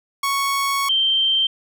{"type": "tone pair in turn", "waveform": ["sawtooth", "sine"], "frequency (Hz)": [1108.7, 3136], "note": ["C#6", "G7"], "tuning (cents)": [0, 0], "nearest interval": "octave + tritone", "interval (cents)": 1800, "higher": "second", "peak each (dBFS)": -15, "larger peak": "neither", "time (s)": [[0.23, 0.89], [0.89, 1.47]], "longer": "first", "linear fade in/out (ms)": 5, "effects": []}